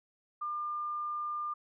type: tone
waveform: sine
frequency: 1200 Hz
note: D6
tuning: 37 cents sharp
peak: -33 dBFS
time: 0.41-1.54 s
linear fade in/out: 10 ms
effects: none